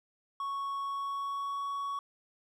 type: tone with pitch glide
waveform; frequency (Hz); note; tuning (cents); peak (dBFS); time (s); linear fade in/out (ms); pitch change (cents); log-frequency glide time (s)
triangle; 1108.7 to 1119.6; C#6 to C#6; 0 to +17; -31; 0.4-1.99; 2; +17; 0.8-1.63
effects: none